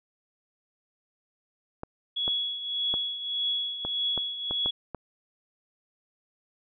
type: clicks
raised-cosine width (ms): 1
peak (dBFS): -20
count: 8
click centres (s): 1.834 / 2.279 / 2.94 / 3.85 / 4.177 / 4.51 / 4.66 / 4.947
type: tone with tremolo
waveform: sine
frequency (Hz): 3362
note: G#7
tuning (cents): +20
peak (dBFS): -24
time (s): 2.16-4.71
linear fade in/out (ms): 10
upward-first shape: triangle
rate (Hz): 1.7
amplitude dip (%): 70
effects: none